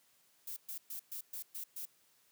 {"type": "noise bursts", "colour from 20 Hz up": "violet", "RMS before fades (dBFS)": -43, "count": 7, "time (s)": [0.47, 1.855], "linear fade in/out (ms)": 5, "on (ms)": 95, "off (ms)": 120, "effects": ["white hiss -70 dBFS RMS until 2.31 s", "high-pass 100 Hz 12 dB/octave"]}